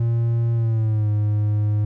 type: tone with pitch glide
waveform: triangle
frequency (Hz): 116.54 to 105.03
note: A#2 to G#2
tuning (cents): 0 to +20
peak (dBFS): -15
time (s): 0-1.85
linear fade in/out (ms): 5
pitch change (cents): -180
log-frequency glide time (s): 0.54-1.09
effects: none